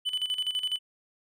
triangle tone with tremolo, 3000 Hz, F#7, 23 cents sharp, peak -24 dBFS, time 0.05-0.79 s, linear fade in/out 20 ms, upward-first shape square, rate 12 Hz, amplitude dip 70%, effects none

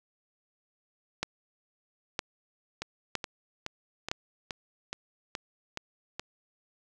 two click trains, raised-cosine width 0.2 ms, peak -17 / -12 dBFS, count 9 / 4, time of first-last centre 2.82-6.196 / 1.23-4.115 s, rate 2.37 / 1.04 Hz, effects none

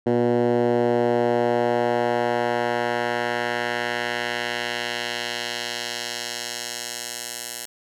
10% pulse tone with band-pass filter sweep, 120 Hz, B2, 49 cents flat, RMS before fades -24 dBFS, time 0.06-7.66 s, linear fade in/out 10 ms, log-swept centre 330 to 9500 Hz, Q 0.94, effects none

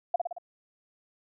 sine tone with echo, 698.5 Hz, F5, in tune, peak -20 dBFS, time 0.14-0.16 s, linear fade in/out 5 ms, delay 56 ms, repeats 4, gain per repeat -4 dB, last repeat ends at 0.384 s, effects none

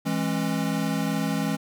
square chord, C# minor, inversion first, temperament equal with one note detuned, 164.81 / 207.7 / 270.5 Hz, E3 / G#3 / C#4, 0 / 0 / -42 cents, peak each -29 dBFS, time 0.05-1.57 s, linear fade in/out 20 ms, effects none

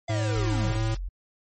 square linear sweep, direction down, 698.5 to 82.41 Hz, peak -32 dBFS, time 0.08-0.77 s, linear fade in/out 5 ms
square tone with pitch glide, 107.6 to 110.75 Hz, A2 to A2, -38 to +12 cents, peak -25 dBFS, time 0.09-0.95 s, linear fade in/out 10 ms, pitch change +50 cents, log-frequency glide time 0.65-0.83 s
white noise, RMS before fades -43 dBFS, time 0.16-0.97 s, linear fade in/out 5 ms
sine tone, 45 Hz, F#1, 47 cents flat, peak -29 dBFS, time 0.35-1.09 s, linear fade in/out 10 ms
effects MP3 32 kbps

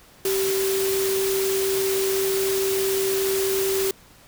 sine tone in noise, 386.9 Hz, G4, 23 cents flat, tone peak -21 dBFS, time 0.25-3.91 s, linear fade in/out 2 ms, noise white, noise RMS -28 dBFS, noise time 0.25-3.91 s, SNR +4 dB, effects pink hiss -51 dBFS RMS until 4.27 s

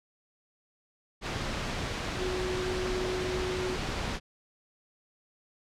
sine tone in noise, 368.2 Hz, F#4, 8 cents flat, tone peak -31 dBFS, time 2.17-3.78 s, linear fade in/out 50 ms, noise pink, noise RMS -33 dBFS, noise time 1.21-4.2 s, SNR -1 dB, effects low-pass 5000 Hz 12 dB/octave

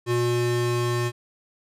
square tone pair together, 120.14 / 360 Hz, B2 / F#4, -47 / -47 cents, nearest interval octave + perfect fifth, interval 1900 cents, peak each -25 dBFS, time 0.06-1.12 s, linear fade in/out 50 ms, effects low-pass 12000 Hz 12 dB/octave

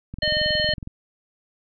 click train, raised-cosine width 5 ms, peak -21 dBFS, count 17, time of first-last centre 0.14-0.874 s, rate 21.8 Hz
harmonic tone, 610 Hz, D#5, 34 cents flat, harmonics 1 / 3 / 5 / 7, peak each -25 / -25 / -25 / -25 dBFS, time 0.22-0.74 s, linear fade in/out 5 ms
effects none

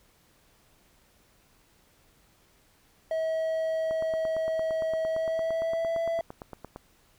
triangle tone with pitch glide, 643 to 664.9 Hz, E5 to E5, -43 to +15 cents, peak -24 dBFS, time 3.11-6.21 s, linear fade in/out 2 ms, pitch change +58 cents, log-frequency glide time 5.07-6.02 s
click train, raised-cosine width 1 ms, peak -25 dBFS, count 26, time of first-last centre 3.91-6.761 s, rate 8.77 Hz
effects pink hiss -63 dBFS RMS until 7.18 s

